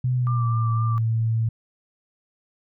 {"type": "tone with pitch glide", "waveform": "sine", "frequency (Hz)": [126.1, 112.99], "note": ["B2", "A2"], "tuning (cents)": [36, 46], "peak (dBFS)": -19, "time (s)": [0.04, 1.49], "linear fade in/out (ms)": 5, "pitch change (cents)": -190, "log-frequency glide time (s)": [0.15, 0.59]}
{"type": "tone with vibrato", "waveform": "sine", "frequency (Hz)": 1179, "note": "D6", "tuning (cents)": 6, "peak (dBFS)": -29, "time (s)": [0.27, 0.98], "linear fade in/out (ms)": 0, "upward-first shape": "triangle", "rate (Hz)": 4, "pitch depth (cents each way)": 27}
{"effects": []}